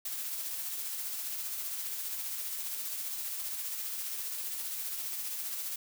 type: noise with tremolo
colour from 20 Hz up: blue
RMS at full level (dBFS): -36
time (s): 0.05-5.76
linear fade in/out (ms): 5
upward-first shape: sine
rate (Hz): 15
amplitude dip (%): 30
effects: none